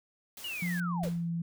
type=noise; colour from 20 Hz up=white; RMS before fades=-46 dBFS; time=0.37-0.8 s; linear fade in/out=2 ms
type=linear sweep; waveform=sine; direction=down; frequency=2960 to 440.2 Hz; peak=-35 dBFS; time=0.44-1.09 s; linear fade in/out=5 ms
type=tone with pitch glide; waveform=sine; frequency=175.8 to 168.64 Hz; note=F3 to E3; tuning=+12 to +40 cents; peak=-30 dBFS; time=0.62-1.42 s; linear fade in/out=5 ms; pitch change=-72 cents; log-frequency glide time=0.8-1.29 s
type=noise with exponential decay; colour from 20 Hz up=pink; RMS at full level=-39 dBFS; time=1.03-1.3 s; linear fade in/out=5 ms; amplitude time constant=57 ms
effects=none